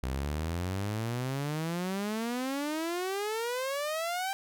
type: exponential sweep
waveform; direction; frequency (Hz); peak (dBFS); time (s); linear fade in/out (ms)
sawtooth; up; 62.7 to 790; -27; 0.03-4.33; 0
effects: none